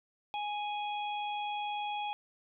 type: harmonic tone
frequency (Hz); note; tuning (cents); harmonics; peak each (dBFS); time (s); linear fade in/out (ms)
830.6; G#5; 0; 1 / 3 / 4; -34 / -43 / -44; 0.34-2.13; 0
effects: none